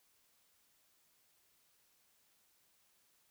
silence, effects white hiss -73 dBFS RMS until 3.3 s

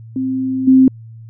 sine tone with level steps, 261.6 Hz, C4, in tune, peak -16 / -5 dBFS, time 0.16-0.88 s, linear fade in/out 2 ms, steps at 0.67 s, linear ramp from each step 10 ms, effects added 113 Hz sine -33 dBFS peak until 1.29 s

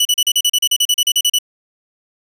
sawtooth tone bursts, 2960 Hz, F#7, in tune, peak -8 dBFS, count 16, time 0-1.387 s, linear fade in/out 5 ms, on 52 ms, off 37 ms, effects resampled to 32000 Hz

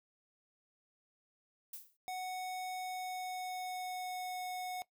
violet noise with exponential decay, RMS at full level -42 dBFS, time 1.73-1.97 s, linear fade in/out 5 ms, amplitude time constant 52 ms
square tone with pitch glide, 740 to 732.8 Hz, F#5 to F#5, 0 to -17 cents, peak -39 dBFS, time 2.08-4.82 s, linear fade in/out 0 ms, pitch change -17 cents, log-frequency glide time 2.74-4.4 s
effects noise-tail reverb RT60 0.1 s tail -18 dB re dry

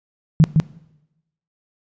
sine tone with echo, 156.9 Hz, D#3, 15 cents sharp, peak -7 dBFS, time 0.4-0.44 s, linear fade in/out 0 ms, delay 160 ms, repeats 1, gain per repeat -3 dB, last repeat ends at 0.6 s, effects noise-tail reverb RT60 0.9 s tail -19 dB re dry + resampled to 16000 Hz

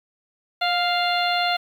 harmonic tone with a mistuned harmonic, 698.5 Hz, F5, in tune, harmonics 1 / 2 / 3 / 4 / 5 / 6, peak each -22 / -27 / -29 / -29 / -29 / -29 dBFS, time 0.61-1.57 s, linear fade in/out 10 ms, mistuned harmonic 1, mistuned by +25 cents, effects 8-bit

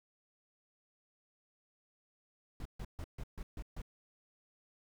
brown noise bursts, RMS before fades -42 dBFS, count 7, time 2.6-3.818 s, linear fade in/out 2 ms, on 54 ms, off 140 ms, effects none

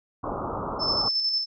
white low-pass noise, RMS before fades -31 dBFS, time 0.23-1.09 s, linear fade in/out 10 ms, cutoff 1300 Hz, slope 96 dB/octave
sine tone with tremolo, 5274 Hz, E8, in tune, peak -21 dBFS, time 0.79-1.46 s, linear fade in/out 50 ms, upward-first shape square, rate 11 Hz, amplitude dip 35%
effects none

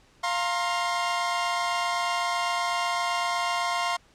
sawtooth chord, F suspended fourth, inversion none, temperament equal with one note detuned, 698.5 / 932.3 / 1061.7 Hz, F5 / Bb5 / C6, 0 / 0 / +25 cents, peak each -25 / -29 / -24 dBFS, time 0.23-3.97 s, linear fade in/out 10 ms, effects pink hiss -59 dBFS RMS until 4.14 s + low-pass 7000 Hz 12 dB/octave

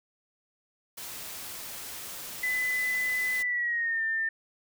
white noise, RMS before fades -40 dBFS, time 0.97-3.43 s, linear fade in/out 10 ms
sine tone with pitch glide, 2007 to 1798.4 Hz, B6 to A6, +27 to +37 cents, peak -26 dBFS, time 2.43-4.29 s, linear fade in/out 5 ms, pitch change -190 cents, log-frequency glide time 3.37-4.03 s
effects none

